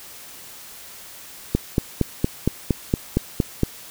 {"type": "click train", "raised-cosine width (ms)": 3, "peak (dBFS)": -4, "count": 10, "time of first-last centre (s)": [1.55, 3.633], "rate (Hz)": 4.32, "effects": ["white hiss -41 dBFS RMS until 3.9 s"]}